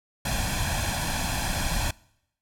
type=noise with comb filter; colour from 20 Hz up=pink; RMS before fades=-27 dBFS; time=0.25-1.91 s; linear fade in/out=5 ms; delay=1.2 ms; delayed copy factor=+0.75; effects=noise-tail reverb RT60 0.8 s tail -24 dB re dry + low-pass 12000 Hz 12 dB/octave